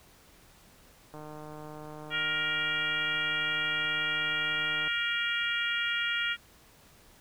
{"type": "click train", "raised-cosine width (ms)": 1, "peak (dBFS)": -31, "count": 569, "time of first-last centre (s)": [1.14, 4.877], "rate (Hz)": 152}
{"type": "harmonic tone", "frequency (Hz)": 470, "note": "A#4", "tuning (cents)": 14, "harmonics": [3, 4, 5, 6, 7], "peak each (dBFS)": [-32, -34, -35, -36, -35], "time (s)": [2.1, 6.37], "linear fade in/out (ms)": 50}
{"effects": ["pink hiss -58 dBFS RMS until 7.2 s"]}